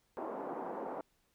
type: band-pass noise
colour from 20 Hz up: white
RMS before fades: -41 dBFS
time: 0.17-1.01 s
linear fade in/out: 0 ms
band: 240 to 900 Hz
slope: 24 dB/octave
effects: pink hiss -75 dBFS RMS until 1.34 s